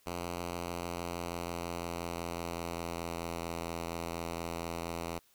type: tone with pitch glide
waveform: 5% pulse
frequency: 86.9 to 84.23 Hz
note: F2 to E2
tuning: -8 to +38 cents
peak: -25 dBFS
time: 0.06-5.19 s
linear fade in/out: 5 ms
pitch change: -54 cents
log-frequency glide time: 0.37-3.5 s
effects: white hiss -67 dBFS RMS until 5.34 s